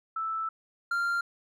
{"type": "tone pair in turn", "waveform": ["sine", "triangle"], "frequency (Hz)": [1318.5, 1390.1], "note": ["E6", "F6"], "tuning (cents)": [0, -8], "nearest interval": "minor second", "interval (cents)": 92, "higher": "second", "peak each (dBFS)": [-29, -24], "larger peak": "second", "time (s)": [[0.16, 0.49], [0.91, 1.21]], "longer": "first", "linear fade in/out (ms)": 5, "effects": []}